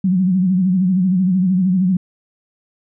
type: tone with vibrato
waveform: sine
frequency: 185 Hz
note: F#3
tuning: in tune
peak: -12 dBFS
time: 0.04-1.97 s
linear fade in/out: 5 ms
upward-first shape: sine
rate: 13 Hz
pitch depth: 83 cents each way
effects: none